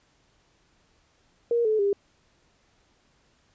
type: tone with pitch steps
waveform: sine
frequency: 470.8 / 433.2 / 401.3 Hz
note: A#4 / A4 / G4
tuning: +17 / -27 / +41 cents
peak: -20 dBFS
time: 1.51-1.93 s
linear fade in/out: 2 ms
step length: 140 ms
effects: pink hiss -65 dBFS RMS until 3.54 s + resampled to 16000 Hz